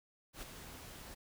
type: noise with ADSR envelope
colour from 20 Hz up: pink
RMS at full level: -44 dBFS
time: 0.33-1.15 s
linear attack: 98 ms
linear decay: 4 ms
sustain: -7 dB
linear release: 17 ms
effects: none